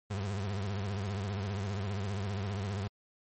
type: tone with vibrato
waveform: 35% pulse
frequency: 99.2 Hz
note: G2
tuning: 21 cents sharp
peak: -31 dBFS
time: 0.1-2.88 s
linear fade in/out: 10 ms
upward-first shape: triangle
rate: 15 Hz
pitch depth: 130 cents each way
effects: MP3 32 kbps